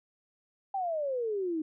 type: exponential sweep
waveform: sine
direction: down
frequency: 799 to 305.2 Hz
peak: -29 dBFS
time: 0.74-1.62 s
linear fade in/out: 5 ms
effects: none